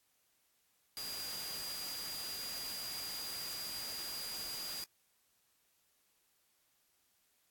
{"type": "tone in noise", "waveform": "sine", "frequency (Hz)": 4829, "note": "D8", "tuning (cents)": 47, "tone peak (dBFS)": -42, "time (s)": [0.97, 4.84], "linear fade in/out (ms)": 0, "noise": "white", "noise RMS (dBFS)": -45, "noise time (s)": [0.97, 4.84], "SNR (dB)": 0, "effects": ["white hiss -75 dBFS RMS until 7.5 s", "AAC 64 kbps"]}